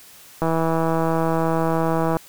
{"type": "click train", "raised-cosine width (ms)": 1, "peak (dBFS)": -8, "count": 286, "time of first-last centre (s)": [0.42, 2.168], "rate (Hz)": 163, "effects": ["white hiss -46 dBFS RMS until 2.28 s"]}